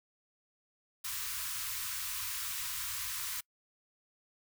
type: band-stop noise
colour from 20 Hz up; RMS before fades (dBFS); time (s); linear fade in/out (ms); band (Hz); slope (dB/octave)
white; -38; 1.04-3.41; 10; 120 to 960; 96
effects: noise-tail reverb RT60 0.1 s tail -26 dB re dry